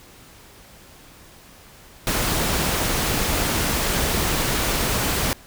pink noise, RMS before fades -22 dBFS, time 2.07-5.33 s, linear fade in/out 0 ms, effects pink hiss -47 dBFS RMS until 5.46 s

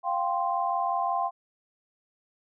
sine chord, F suspended second, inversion none, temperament equal, 698.5 / 784 / 1046.5 Hz, F5 / G5 / C6, 0 / 0 / 0 cents, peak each -29 dBFS, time 0.03-1.31 s, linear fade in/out 50 ms, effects none

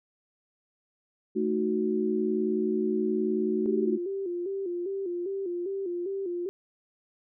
sine chord, D# diminished, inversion second, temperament equal, 220 / 311.1 / 370 Hz, A3 / D#4 / F#4, 0 / 0 / 0 cents, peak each -29 / -31 / -27 dBFS, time 1.35-3.98 s, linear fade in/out 20 ms
sine tone with vibrato, 370 Hz, F#4, in tune, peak -29 dBFS, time 3.66-6.49 s, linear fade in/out 0 ms, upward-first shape square, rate 2.5 Hz, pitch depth 96 cents each way
effects none

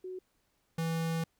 sine / square tone pair in turn, 370 / 164.1 Hz, F#4 / E3, 0 / -8 cents, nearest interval octave + major second, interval 1408 cents, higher first, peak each -38 / -31 dBFS, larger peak second, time 0.04-0.19 / 0.78-1.24 s, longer second, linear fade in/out 5 ms, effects pink hiss -75 dBFS RMS until 1.39 s

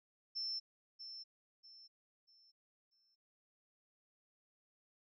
sine tone with echo, 5340 Hz, E8, 22 cents sharp, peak -38 dBFS, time 0.35-0.6 s, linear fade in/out 20 ms, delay 640 ms, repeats 4, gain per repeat -9 dB, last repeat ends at 3.16 s, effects none

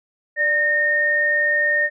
sine tone pair together, 591 / 1836.6 Hz, D5 / A#6, +11 / -26 cents, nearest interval octave + minor sixth, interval 1963 cents, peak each -25 / -16 dBFS, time 0.36-1.9 s, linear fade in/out 50 ms, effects none

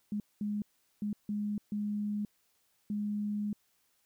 sine tone bursts at uneven times, 207.7 Hz, G#3, in tune, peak -31 dBFS, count 6, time 0.12-0.2 / 0.41-0.62 / 1.02-1.13 / 1.29-1.58 / 1.72-2.25 / 2.9-3.53 s, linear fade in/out 2 ms, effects white hiss -73 dBFS RMS until 4.05 s

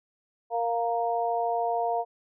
harmonic tone, 233.1 Hz, A#3, in tune, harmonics 2 / 3 / 4, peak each -31 / -26 / -32 dBFS, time 0.5-2.05 s, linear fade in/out 50 ms, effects none

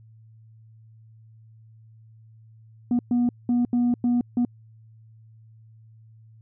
sine tone bursts at uneven times, 242.2 Hz, B3, 34 cents flat, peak -16 dBFS, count 6, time 2.91-2.99 / 3.11-3.29 / 3.49-3.65 / 3.73-3.94 / 4.04-4.21 / 4.37-4.45 s, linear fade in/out 2 ms, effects tanh soft clip ceiling -17 dBFS + added 111 Hz sine -48 dBFS peak until 6.41 s

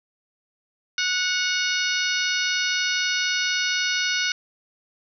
harmonic tone with a mistuned harmonic, 736 Hz, F#5, 9 cents flat, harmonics 2 / 3 / 4 / 5 / 6 / 7 / 8, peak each -26 / -28 / -29 / -30 / -31 / -31 / -32 dBFS, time 0.98-4.32 s, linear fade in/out 2 ms, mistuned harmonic 4, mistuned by -41 cents, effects none

